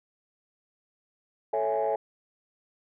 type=chord; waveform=sine; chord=A major seventh; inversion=none; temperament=equal; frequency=440 / 554.4 / 659.3 / 830.6 Hz; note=A4 / C#5 / E5 / G#5; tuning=0 / 0 / 0 / 0 cents; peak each=-29 dBFS; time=1.53-1.96 s; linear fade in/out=5 ms; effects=tanh soft clip ceiling -18 dBFS